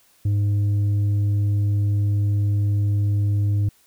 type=tone with tanh clipping; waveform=sine; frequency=102.1 Hz; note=G#2; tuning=29 cents flat; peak=-18 dBFS; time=0.25-3.69 s; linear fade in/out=5 ms; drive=4 dB; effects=white hiss -58 dBFS RMS until 3.86 s